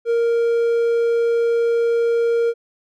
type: tone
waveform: triangle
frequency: 466.2 Hz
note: A#4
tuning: in tune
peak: -13 dBFS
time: 0.05-2.54 s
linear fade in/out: 50 ms
effects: none